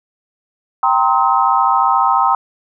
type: chord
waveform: sine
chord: C minor seventh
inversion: second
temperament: equal with one note detuned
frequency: 784 / 932.3 / 1046.5 / 1277.3 Hz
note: G5 / Bb5 / C6 / Eb6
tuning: 0 / 0 / 0 / +45 cents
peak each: -16 dBFS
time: 0.83-2.35 s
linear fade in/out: 2 ms
effects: none